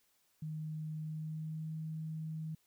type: tone with pitch glide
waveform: sine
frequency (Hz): 155.56 to 158.01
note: D#3 to D#3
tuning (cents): 0 to +27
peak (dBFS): -38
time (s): 0.42-2.55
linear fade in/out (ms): 5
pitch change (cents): +27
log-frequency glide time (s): 1.03-1.71
effects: white hiss -74 dBFS RMS until 2.66 s